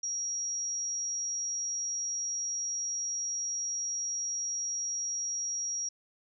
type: tone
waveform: sine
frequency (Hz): 5670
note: F8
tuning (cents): +25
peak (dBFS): -31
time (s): 0.03-5.89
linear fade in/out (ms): 5
effects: none